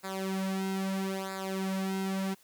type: tone with flanger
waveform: sawtooth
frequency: 191.7 Hz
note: G3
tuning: 38 cents flat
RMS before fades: -33 dBFS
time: 0.03-2.35 s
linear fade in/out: 20 ms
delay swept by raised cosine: 0.33 to 3.53 ms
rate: 0.77 Hz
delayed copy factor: -0.8
effects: white hiss -62 dBFS RMS until 2.43 s